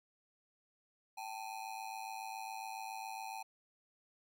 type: ring-modulated tone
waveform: square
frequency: 830.6 Hz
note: G#5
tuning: in tune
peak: -40 dBFS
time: 1.17-3.43 s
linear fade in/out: 10 ms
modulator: 53.6 Hz
effects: 13-bit